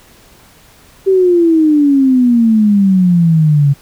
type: exponential sweep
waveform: sine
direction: down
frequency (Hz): 390 to 138.5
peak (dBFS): -6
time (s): 1.06-3.74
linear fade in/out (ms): 20
effects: pink hiss -44 dBFS RMS until 3.81 s